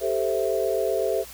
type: chord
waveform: sine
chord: A minor seventh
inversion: third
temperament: equal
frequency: 392 / 440 / 523.3 / 659.3 Hz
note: G4 / A4 / C5 / E5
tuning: 0 / 0 / 0 / 0 cents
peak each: -27 dBFS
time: 0-1.25 s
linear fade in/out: 50 ms
effects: added 60 Hz sine -50 dBFS peak until 1.33 s + white hiss -43 dBFS RMS until 1.33 s